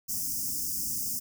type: band-stop noise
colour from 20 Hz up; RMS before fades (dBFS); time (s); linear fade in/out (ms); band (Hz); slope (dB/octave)
white; -32; 0.08-1.2; 20; 310 to 5000; 96
effects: none